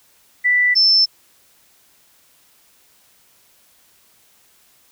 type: tone pair in turn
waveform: sine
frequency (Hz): 1975.5 / 5305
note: B6 / E8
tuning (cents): 0 / +10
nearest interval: octave + perfect fourth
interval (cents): 1710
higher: second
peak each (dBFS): -12 / -10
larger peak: second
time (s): 0.44-0.75 / 0.75-1.06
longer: neither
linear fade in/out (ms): 20
effects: white hiss -55 dBFS RMS until 4.91 s